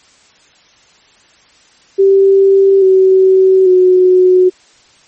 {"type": "tone with pitch steps", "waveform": "sine", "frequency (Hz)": [390, 378.5, 367.3], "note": ["G4", "F#4", "F#4"], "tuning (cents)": [-9, 39, -13], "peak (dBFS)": -4, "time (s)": [1.98, 4.5], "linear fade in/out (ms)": 20, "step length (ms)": 840, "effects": ["white hiss -47 dBFS RMS until 5.07 s", "MP3 32 kbps"]}